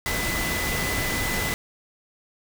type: tone in noise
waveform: sine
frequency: 2005 Hz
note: B6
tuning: 26 cents sharp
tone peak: -29 dBFS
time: 0.06-1.54 s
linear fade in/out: 0 ms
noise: pink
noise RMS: -27 dBFS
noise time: 0.06-1.54 s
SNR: -5 dB
effects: none